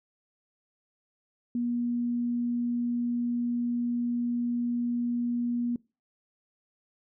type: tone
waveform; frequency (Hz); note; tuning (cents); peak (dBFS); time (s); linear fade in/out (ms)
sine; 240; B3; -49; -26; 1.55-5.76; 2
effects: noise-tail reverb RT60 0.3 s tail -23 dB re dry